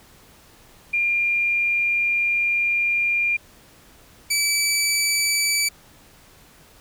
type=tone pair in turn; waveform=sine / 15% pulse; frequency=2400 / 2305 Hz; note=D7 / D7; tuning=+37 / -33 cents; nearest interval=minor second; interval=70 cents; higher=first; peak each=-18 / -12 dBFS; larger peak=second; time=0.93-3.37 / 4.3-5.69 s; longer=first; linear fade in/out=10 ms; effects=pink hiss -51 dBFS RMS until 6.8 s